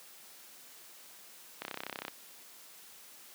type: click train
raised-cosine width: 0.3 ms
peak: -21 dBFS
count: 16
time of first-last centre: 1.62-2.082 s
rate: 32.5 Hz
effects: white hiss -54 dBFS RMS until 3.34 s + high-pass 200 Hz 12 dB/octave